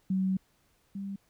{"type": "tone pair in turn", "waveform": "sine", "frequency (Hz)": [189.1, 197.26], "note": ["F#3", "G3"], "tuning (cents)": [38, 11], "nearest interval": "minor second", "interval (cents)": 73, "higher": "second", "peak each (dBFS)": [-25, -34], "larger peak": "first", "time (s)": [[0.1, 0.37], [0.95, 1.16]], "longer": "first", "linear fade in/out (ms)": 5, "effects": ["pink hiss -69 dBFS RMS until 1.29 s"]}